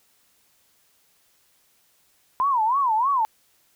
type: tone with vibrato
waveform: sine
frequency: 987.8 Hz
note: B5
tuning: in tune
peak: -18 dBFS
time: 2.4-3.25 s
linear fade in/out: 0 ms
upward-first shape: sine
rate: 3.2 Hz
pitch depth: 240 cents each way
effects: white hiss -63 dBFS RMS until 3.75 s